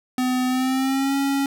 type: tone with pitch glide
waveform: square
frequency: 253.4 to 276.3 Hz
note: B3 to C#4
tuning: +45 to -6 cents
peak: -20 dBFS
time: 0.18-1.46 s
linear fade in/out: 2 ms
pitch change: +149 cents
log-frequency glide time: 0.47-1.16 s
effects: none